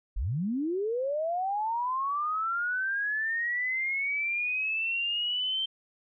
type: linear sweep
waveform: sine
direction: up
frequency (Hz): 34.08 to 3136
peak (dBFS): -27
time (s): 0.16-5.66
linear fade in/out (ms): 10
effects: none